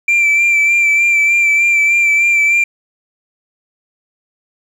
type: tone with vibrato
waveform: sine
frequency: 2349 Hz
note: D7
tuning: in tune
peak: -6 dBFS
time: 0.08-2.64 s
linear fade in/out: 5 ms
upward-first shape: sine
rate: 3.3 Hz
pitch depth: 28 cents each way
effects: tanh soft clip ceiling -8 dBFS + 7-bit